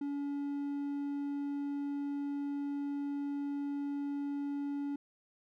triangle tone, 284.3 Hz, C#4, 44 cents sharp, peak -32 dBFS, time 0.01-4.96 s, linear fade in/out 5 ms, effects none

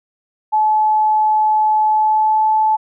sine tone with pitch glide, 860 to 868 Hz, A5 to A5, -40 to -24 cents, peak -11 dBFS, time 0.52-2.77 s, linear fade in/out 20 ms, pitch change +16 cents, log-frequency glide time 1.87-2.47 s, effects none

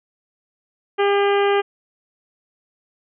harmonic tone with a mistuned harmonic, 402.2 Hz, G4, 44 cents sharp, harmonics 1 / 2 / 3 / 4 / 5 / 6 / 7 / 8, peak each -16 / -22 / -26 / -28 / -30 / -32 / -33 / -34 dBFS, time 0.98-1.62 s, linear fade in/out 20 ms, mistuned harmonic 8, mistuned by -47 cents, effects none

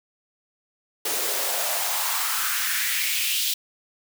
white noise with high-pass filter sweep, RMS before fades -25 dBFS, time 1.05-3.54 s, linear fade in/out 5 ms, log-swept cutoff 370 to 3400 Hz, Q 2.8, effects none

